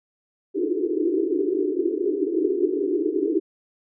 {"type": "band-pass noise", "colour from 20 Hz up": "white", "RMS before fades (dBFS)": -23, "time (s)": [0.54, 3.4], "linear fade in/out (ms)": 20, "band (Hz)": [300, 420], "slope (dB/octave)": 96, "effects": []}